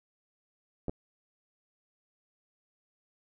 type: clicks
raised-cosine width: 2 ms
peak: -21 dBFS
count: 2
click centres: 0.883 / 0.895 s
effects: none